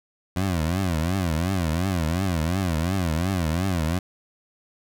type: tone with vibrato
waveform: 20% pulse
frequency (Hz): 87.1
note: F2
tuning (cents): -4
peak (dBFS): -17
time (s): 0.36-3.99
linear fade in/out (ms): 5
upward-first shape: triangle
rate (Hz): 2.8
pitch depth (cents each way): 230
effects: none